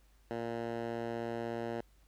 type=tone with band-pass filter; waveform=10% pulse; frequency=116.54 Hz; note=A#2; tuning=in tune; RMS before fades=-38 dBFS; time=0.31-1.81 s; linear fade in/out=0 ms; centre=530 Hz; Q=0.52; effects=added 50 Hz sine -62 dBFS peak until 2.07 s + pink hiss -71 dBFS RMS until 2.07 s